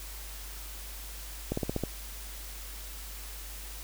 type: slowing click train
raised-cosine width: 2 ms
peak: -16 dBFS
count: 6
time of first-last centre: 1.52-1.837 s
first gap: 54 ms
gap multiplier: 1.08
effects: added 50 Hz sine -42 dBFS peak until 3.83 s + white hiss -45 dBFS RMS until 3.83 s